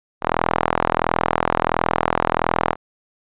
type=tone with band-pass filter; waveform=sawtooth; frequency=41.45 Hz; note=E1; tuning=10 cents sharp; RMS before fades=-20 dBFS; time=0.21-2.76 s; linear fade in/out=50 ms; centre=970 Hz; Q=1.5; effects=resampled to 8000 Hz